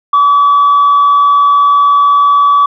sine tone with frequency modulation, 1144 Hz, D6, 46 cents flat, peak -3 dBFS, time 0.13-2.66 s, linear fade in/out 5 ms, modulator 102 Hz, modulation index 0.23, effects tanh soft clip ceiling -2 dBFS

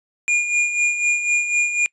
square tone with tremolo, 2424 Hz, D#7, 46 cents flat, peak -15 dBFS, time 0.28-1.86 s, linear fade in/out 0 ms, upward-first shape sine, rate 4 Hz, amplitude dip 60%, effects noise-tail reverb RT60 0.1 s tail -24 dB re dry + resampled to 22050 Hz

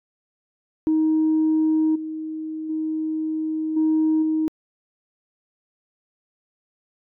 sine tone with level steps, 314.3 Hz, D#4, 18 cents sharp, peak -15 / -27 / -22 / -15 / -18 dBFS, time 0.87-4.48 s, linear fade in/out 0 ms, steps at 1.95 / 2.69 / 3.76 / 4.22 s, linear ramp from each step 10 ms, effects tanh soft clip ceiling -13 dBFS

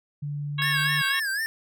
sine tone with pitch glide, 145.4 to 147.34 Hz, D3 to D3, -17 to +6 cents, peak -28 dBFS, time 0.22-1.02 s, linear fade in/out 10 ms, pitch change +23 cents, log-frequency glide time 0.69-0.83 s
harmonic tone, 550 Hz, C#5, 14 cents flat, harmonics 2 / 3 / 4 / 5 / 6 / 7, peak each -32 / -32 / -32 / -32 / -32 / -32 dBFS, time 0.58-1.2 s, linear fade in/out 10 ms
square tone with vibrato, 1680 Hz, G#6, 19 cents sharp, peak -26 dBFS, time 0.62-1.46 s, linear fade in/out 0 ms, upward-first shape sine, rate 4 Hz, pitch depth 130 cents each way
effects none

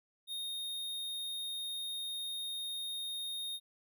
square tone, 3702 Hz, A#7, 13 cents flat, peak -38 dBFS, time 0.27-3.6 s, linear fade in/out 50 ms, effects none

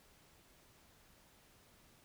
silence, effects pink hiss -66 dBFS RMS until 2.04 s

